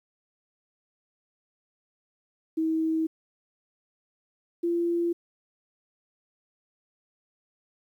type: tone pair in turn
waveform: sine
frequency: 320.5 / 342.2 Hz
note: E4 / F4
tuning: -49 / -35 cents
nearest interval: minor second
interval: 114 cents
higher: second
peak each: -23 dBFS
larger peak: neither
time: 2.57-3.07 / 4.63-5.13 s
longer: neither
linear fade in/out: 10 ms
effects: 10-bit